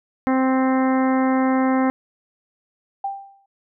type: harmonic tone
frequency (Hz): 261.6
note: C4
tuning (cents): 0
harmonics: 1 / 2 / 3 / 4 / 5 / 6 / 7 / 8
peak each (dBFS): -17 / -25 / -25 / -28 / -32 / -36 / -34 / -36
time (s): 0.27-1.9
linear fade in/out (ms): 0
type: tone with exponential decay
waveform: sine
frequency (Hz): 789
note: G5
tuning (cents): +11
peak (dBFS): -20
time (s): 3.04-3.46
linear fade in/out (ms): 5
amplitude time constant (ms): 90
effects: none

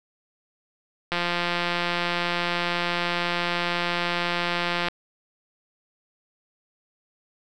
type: click train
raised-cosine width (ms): 0.3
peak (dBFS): -9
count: 656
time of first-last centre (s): 1.12-4.884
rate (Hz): 174
effects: none

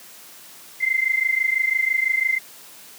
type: tone pair together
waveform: sine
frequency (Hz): 2067 / 2093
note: C7 / C7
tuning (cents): -22 / 0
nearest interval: unison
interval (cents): 22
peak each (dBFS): -21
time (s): 0.8-2.39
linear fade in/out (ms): 20
effects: white hiss -44 dBFS RMS until 2.98 s + high-pass 150 Hz 12 dB/octave

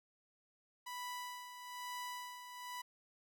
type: tone with tremolo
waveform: sawtooth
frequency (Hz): 987.8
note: B5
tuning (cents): 0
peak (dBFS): -38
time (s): 0.86-2.82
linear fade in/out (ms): 10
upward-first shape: sine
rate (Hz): 1.1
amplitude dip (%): 60
effects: none

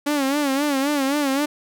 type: tone with vibrato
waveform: sawtooth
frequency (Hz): 281.4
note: C#4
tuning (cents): +26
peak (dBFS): -15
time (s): 0.06-1.46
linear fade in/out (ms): 10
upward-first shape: sine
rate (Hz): 3.8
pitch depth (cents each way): 100
effects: none

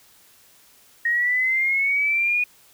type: linear sweep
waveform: sine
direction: up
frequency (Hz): 1864.7 to 2467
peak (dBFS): -18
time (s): 1.05-2.44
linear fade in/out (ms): 5
effects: white hiss -54 dBFS RMS until 2.73 s

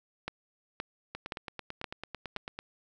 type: two click trains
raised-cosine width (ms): 0.3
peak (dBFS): -22 / -18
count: 14 / 5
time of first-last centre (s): 1.15-2.59 / 0.28-2.363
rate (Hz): 9.03 / 1.92
effects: none

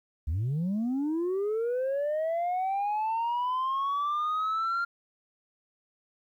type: linear sweep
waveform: sine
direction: up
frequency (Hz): 68.2 to 1396.9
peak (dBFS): -24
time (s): 0.27-4.85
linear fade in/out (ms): 10
effects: tanh soft clip ceiling -25 dBFS + 11-bit

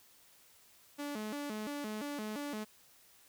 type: tone with vibrato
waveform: sawtooth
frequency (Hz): 248.8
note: B3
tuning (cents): +13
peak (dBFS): -34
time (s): 0.98-2.65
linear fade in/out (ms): 20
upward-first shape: square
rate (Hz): 2.9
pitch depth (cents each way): 260
effects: white hiss -63 dBFS RMS until 3.28 s

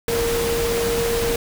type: tone in noise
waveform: sine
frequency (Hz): 466.2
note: A#4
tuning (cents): 0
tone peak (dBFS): -20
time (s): 0.08-1.36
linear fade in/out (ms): 2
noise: pink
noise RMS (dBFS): -25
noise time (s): 0.08-1.36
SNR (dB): +2
effects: none

